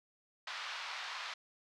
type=band-pass noise; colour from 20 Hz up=pink; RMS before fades=-43 dBFS; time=0.47-1.34 s; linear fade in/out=5 ms; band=910 to 4800 Hz; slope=24 dB/octave; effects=none